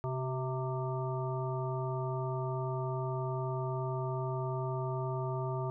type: harmonic tone with a mistuned harmonic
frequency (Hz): 130.81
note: C3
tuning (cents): 0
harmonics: 1 / 3 / 5 / 7 / 9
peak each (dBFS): -34 / -39 / -41 / -42 / -44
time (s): 0.04-5.7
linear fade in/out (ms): 0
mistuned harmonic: 3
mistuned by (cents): -43
effects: none